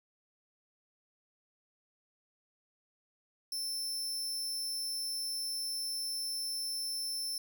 sawtooth tone, 5330 Hz, E8, 18 cents sharp, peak -32 dBFS, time 3.52-7.38 s, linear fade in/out 2 ms, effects none

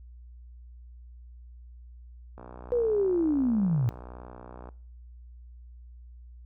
click train, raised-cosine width 1 ms, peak -30 dBFS, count 143, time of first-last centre 2.38-4.689 s, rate 61.5 Hz
sine linear sweep, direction down, 493.9 to 110 Hz, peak -22 dBFS, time 2.72-3.89 s, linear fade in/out 0 ms
effects noise-tail reverb RT60 0.5 s tail -22 dB re dry + added 60 Hz sine -45 dBFS peak until 6.45 s

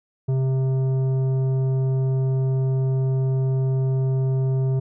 sine tone with tanh clipping, 132.1 Hz, C3, 17 cents sharp, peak -20 dBFS, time 0.28-4.8 s, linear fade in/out 10 ms, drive 10 dB, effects none

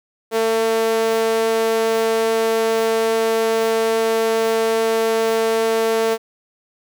sawtooth tone with high-pass filter, 224.7 Hz, A3, 37 cents sharp, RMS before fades -18 dBFS, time 0.31-6.18 s, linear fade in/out 50 ms, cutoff 460 Hz, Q 2.6, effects none

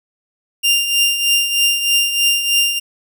sawtooth tone with tremolo, 2794 Hz, F7, in tune, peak -7 dBFS, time 0.63-2.8 s, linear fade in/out 20 ms, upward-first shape triangle, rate 3.2 Hz, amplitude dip 65%, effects none

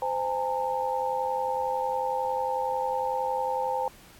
sine tone cluster, 516 / 817 / 908 Hz, C5 / G#5 / A#5, -24 / -29 / -46 cents, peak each -30 dBFS, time 0.02-3.88 s, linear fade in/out 2 ms, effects pink hiss -53 dBFS RMS until 4.19 s + AAC 64 kbps

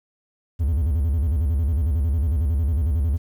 triangle tone with vibrato, 75.2 Hz, D2, 42 cents sharp, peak -16 dBFS, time 0.59-3.18 s, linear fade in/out 20 ms, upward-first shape square, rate 11 Hz, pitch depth 190 cents each way, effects 9-bit

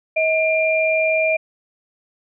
sine tone pair together, 637 / 2388 Hz, D#5 / D7, +41 / +28 cents, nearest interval octave + major seventh, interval 2287 cents, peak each -17 / -19 dBFS, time 0.16-1.37 s, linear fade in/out 10 ms, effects none

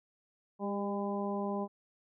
harmonic tone with a mistuned harmonic, 201.8 Hz, G#3, 49 cents flat, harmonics 1 / 2 / 3 / 4 / 5, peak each -35 / -38 / -40 / -41 / -42 dBFS, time 0.59-1.68 s, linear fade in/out 50 ms, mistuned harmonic 2, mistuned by -20 cents, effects none

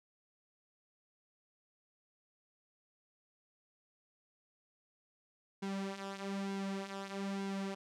sawtooth tone with flanger, 196 Hz, G3, in tune, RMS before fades -40 dBFS, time 5.62-7.75 s, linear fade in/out 10 ms, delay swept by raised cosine 1.6 to 5.6 ms, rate 1.1 Hz, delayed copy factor -0.65, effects low-pass 7000 Hz 12 dB/octave

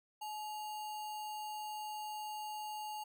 sine tone with sample-and-hold, 851 Hz, G#5, 42 cents sharp, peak -40 dBFS, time 0.21-3.04 s, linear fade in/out 10 ms, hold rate 3675 Hz, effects none

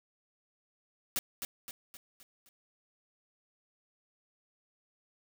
white noise with echo, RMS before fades -32 dBFS, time 1.16-1.19 s, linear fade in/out 0 ms, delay 260 ms, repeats 5, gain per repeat -6 dB, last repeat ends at 2.49 s, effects none

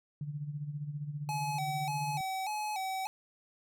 sine tone with tremolo, 146.83 Hz, D3, in tune, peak -33 dBFS, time 0.21-2.21 s, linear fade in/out 2 ms, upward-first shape sine, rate 15 Hz, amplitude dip 65%
square tone with vibrato, 804 Hz, G5, 44 cents sharp, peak -34 dBFS, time 1.29-3.07 s, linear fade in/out 0 ms, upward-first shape square, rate 1.7 Hz, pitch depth 93 cents each way
effects none

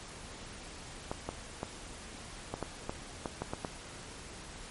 clicks, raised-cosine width 1 ms, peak -20 dBFS, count 10, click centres 1.115 / 1.29 / 1.631 / 2.54 / 2.627 / 2.895 / 3.258 / 3.42 / 3.535 / 3.648 s, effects pink hiss -47 dBFS RMS until 4.7 s + MP3 48 kbps

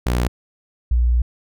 sawtooth / sine tone pair in turn, 60.6 / 59.83 Hz, B1 / A#1, -32 / +46 cents, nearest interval unison, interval 22 cents, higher first, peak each -13 dBFS, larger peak neither, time 0.06-0.28 / 0.91-1.22 s, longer second, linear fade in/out 5 ms, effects none

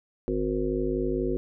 harmonic tone, 52.2 Hz, G#1, 10 cents sharp, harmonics 1 / 3 / 5 / 7 / 9 / 10, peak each -32 / -37 / -31 / -28 / -32 / -39 dBFS, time 0.28-1.37 s, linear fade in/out 0 ms, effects none

